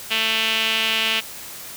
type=tone with band-pass filter; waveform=sawtooth; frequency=222.2 Hz; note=A3; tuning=17 cents sharp; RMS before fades=-21 dBFS; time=0.1-1.21 s; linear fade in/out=20 ms; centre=2900 Hz; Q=4; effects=white hiss -36 dBFS RMS until 1.76 s